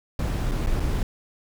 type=noise with dropouts; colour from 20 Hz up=brown; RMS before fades=-24 dBFS; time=0.19-1.03 s; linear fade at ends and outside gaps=2 ms; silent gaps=0.513-0.517 / 0.663-0.67 / 0.798-0.802 s; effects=none